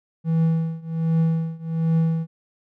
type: tone with tremolo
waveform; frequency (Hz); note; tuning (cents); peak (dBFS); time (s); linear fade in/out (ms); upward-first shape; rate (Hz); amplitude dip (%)
triangle; 163; E3; -19; -13; 0.24-2.27; 50; triangle; 1.3; 95
effects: none